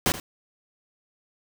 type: noise with echo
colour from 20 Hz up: pink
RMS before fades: -22 dBFS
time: 0.06-0.12 s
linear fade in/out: 0 ms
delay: 79 ms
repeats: 1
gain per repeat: -15 dB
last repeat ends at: 0.199 s
effects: none